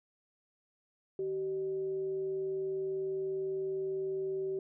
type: tone with frequency modulation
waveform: sine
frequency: 383.5 Hz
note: G4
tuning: 38 cents flat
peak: -32 dBFS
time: 1.19-4.59 s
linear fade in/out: 2 ms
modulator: 228 Hz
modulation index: 0.2
effects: none